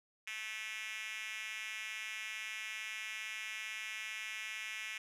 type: tone with high-pass filter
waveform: 5% pulse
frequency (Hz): 217.7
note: A3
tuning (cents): -18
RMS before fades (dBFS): -43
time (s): 0.27-4.98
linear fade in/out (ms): 5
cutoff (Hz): 2300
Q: 2.7
effects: low-pass 11000 Hz 12 dB/octave